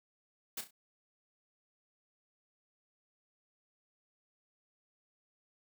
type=noise with echo; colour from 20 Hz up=white; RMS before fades=-39 dBFS; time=0.57-0.61 s; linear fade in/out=5 ms; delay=33 ms; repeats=3; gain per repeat=-9 dB; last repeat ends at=0.709 s; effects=high-pass 150 Hz 12 dB/octave